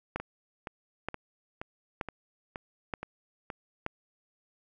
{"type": "two click trains", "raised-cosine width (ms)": 0.5, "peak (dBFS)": [-22, -17], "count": [8, 5], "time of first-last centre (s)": [[0.2, 3.502], [0.16, 3.864]], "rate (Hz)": [2.12, 1.08], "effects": []}